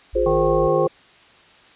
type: tone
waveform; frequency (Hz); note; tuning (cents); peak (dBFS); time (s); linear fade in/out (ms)
sine; 53.9; A1; -35; -27; 0.13-0.68; 10
type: chord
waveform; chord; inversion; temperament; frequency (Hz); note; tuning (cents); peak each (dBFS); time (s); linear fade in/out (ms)
sine; F minor; none; equal with one note detuned; 354.9 / 415.3 / 523.3; F4 / Ab4 / C5; +28 / 0 / 0; -22 / -22 / -19; 0.15-0.88; 10
type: harmonic tone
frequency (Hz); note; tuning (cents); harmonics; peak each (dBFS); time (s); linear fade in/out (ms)
155.56; D#3; 0; 1 / 3 / 5 / 7; -26 / -26 / -26 / -26; 0.26-0.87; 5
effects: white hiss -50 dBFS RMS until 1.75 s + resampled to 8000 Hz